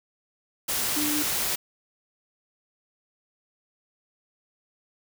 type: tone in noise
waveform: sine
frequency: 298.5 Hz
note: D4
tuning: 28 cents sharp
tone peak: -27 dBFS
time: 0.96-1.23 s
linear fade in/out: 10 ms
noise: white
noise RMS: -27 dBFS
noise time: 0.68-1.56 s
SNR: -3 dB
effects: none